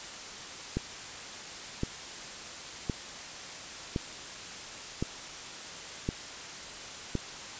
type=click train; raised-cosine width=3 ms; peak=-16 dBFS; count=7; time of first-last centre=0.77-7.153 s; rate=0.94 Hz; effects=white hiss -42 dBFS RMS until 7.59 s + resampled to 16000 Hz